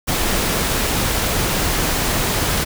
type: noise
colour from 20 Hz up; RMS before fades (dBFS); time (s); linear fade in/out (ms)
pink; -19; 0.07-2.65; 20
effects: none